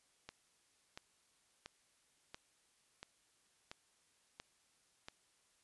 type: click train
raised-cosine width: 0.2 ms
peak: -30 dBFS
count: 8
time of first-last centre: 0.29-5.085 s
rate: 1.46 Hz
effects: white hiss -74 dBFS RMS until 5.63 s + resampled to 24000 Hz